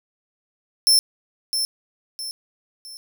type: tone with echo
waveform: sawtooth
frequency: 5340 Hz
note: E8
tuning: 22 cents sharp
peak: -10 dBFS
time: 0.87-0.99 s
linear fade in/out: 0 ms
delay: 660 ms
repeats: 3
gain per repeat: -8 dB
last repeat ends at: 2.97 s
effects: none